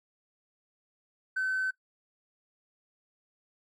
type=tone with hard clipping; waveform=sine; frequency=1526 Hz; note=G6; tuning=47 cents flat; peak=-28 dBFS; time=1.36-1.71 s; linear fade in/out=10 ms; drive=1 dB; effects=noise-tail reverb RT60 0.1 s tail -19 dB re dry